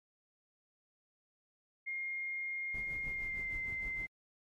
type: tone with pitch glide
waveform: sine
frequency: 2129 to 2080 Hz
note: C7 to C7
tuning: +30 to -11 cents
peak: -36 dBFS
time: 1.86-4.07 s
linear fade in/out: 20 ms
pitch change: -41 cents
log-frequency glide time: 3.07-3.56 s
type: noise with tremolo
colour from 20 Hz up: brown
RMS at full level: -47 dBFS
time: 2.74-4.07 s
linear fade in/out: 0 ms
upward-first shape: sine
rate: 6.5 Hz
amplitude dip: 65%
effects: MP3 64 kbps